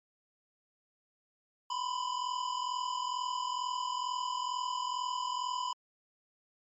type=tone pair together; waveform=square; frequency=987.8 / 1030 Hz; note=B5 / C6; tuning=0 / -28 cents; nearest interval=minor second; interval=72 cents; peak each=-35 / -38 dBFS; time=1.7-5.73 s; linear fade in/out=5 ms; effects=MP3 32 kbps